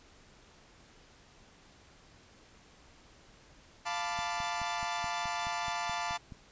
sawtooth chord, B half-diminished seventh, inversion second, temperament equal with one note detuned, 698.5 / 880 / 994.6 / 1174.7 Hz, F5 / A5 / B5 / D6, 0 / 0 / +12 / 0 cents, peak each -34 / -33 / -37 / -36 dBFS, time 3.85-6.18 s, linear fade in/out 20 ms
click train, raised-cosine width 5 ms, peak -33 dBFS, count 11, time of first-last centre 4.19-6.322 s, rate 4.69 Hz
effects pink hiss -59 dBFS RMS until 6.51 s + resampled to 16000 Hz

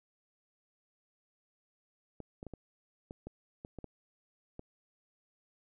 clicks, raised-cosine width 2 ms, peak -30 dBFS, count 10, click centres 2.203 / 2.429 / 2.467 / 2.537 / 3.109 / 3.27 / 3.649 / 3.787 / 3.843 / 4.594 s, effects none

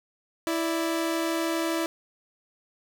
sawtooth tone pair together, 329.6 / 586.7 Hz, E4 / D5, 0 / -2 cents, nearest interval minor seventh, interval 998 cents, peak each -22 / -29 dBFS, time 0.47-1.86 s, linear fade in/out 0 ms, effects none

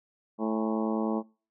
harmonic tone with a mistuned harmonic, 110 Hz, A2, in tune, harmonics 2 / 3 / 4 / 5 / 6 / 7 / 8 / 9 / 10, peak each -29 / -33 / -35 / -37 / -39 / -40 / -41 / -42 / -43 dBFS, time 0.38-1.23 s, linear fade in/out 50 ms, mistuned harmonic 7, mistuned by +64 cents, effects noise-tail reverb RT60 0.4 s tail -26 dB re dry

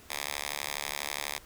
5% pulse tone with high-pass filter, 72.2 Hz, D2, 29 cents flat, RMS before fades -36 dBFS, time 0.09-1.39 s, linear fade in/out 20 ms, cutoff 1400 Hz, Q 0.54, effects pink hiss -54 dBFS RMS until 1.45 s

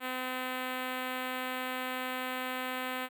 5% pulse tone with notch filter, 255.6 Hz, C4, 40 cents flat, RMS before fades -36 dBFS, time 0-3.09 s, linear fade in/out 50 ms, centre 6200 Hz, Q 0.71, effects none

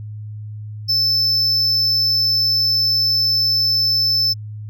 triangle tone, 5274 Hz, E8, in tune, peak -13 dBFS, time 0.88-4.34 s, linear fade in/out 20 ms, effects added 106 Hz sine -28 dBFS peak until 4.69 s

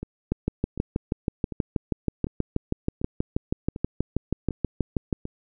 two click trains, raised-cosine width 3 ms, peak -19 / -10 dBFS, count 8 / 31, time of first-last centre 0.03-5.254 / 0.32-5.128 s, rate 1.34 / 6.24 Hz, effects none

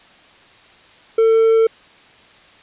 triangle tone, 449 Hz, A4, 35 cents sharp, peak -8 dBFS, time 1.18-1.67 s, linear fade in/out 5 ms, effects white hiss -47 dBFS RMS until 2.62 s + resampled to 8000 Hz

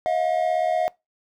triangle tone pair together, 638.3 / 715 Hz, D#5 / F5, +44 / +41 cents, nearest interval major second, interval 197 cents, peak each -21 dBFS, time 0.06-0.88 s, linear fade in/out 0 ms, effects noise-tail reverb RT60 0.2 s tail -22 dB re dry

